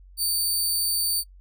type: tone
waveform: 15% pulse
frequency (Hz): 4583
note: D8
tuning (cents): -43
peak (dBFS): -16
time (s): 0.17-1.24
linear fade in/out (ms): 50
effects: noise-tail reverb RT60 0.1 s tail -21 dB re dry + added 46 Hz sine -46 dBFS peak until 1.4 s